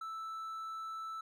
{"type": "tone", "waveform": "triangle", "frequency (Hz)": 1318.5, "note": "E6", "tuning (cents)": 0, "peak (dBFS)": -38, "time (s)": [0.01, 1.21], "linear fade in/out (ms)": 5, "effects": []}